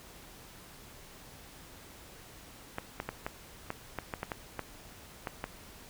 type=clicks; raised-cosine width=0.5 ms; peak=-19 dBFS; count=12; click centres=2.784 / 3.001 / 3.09 / 3.265 / 3.704 / 3.987 / 4.138 / 4.231 / 4.318 / 4.593 / 5.272 / 5.441 s; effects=pink hiss -52 dBFS RMS until 5.89 s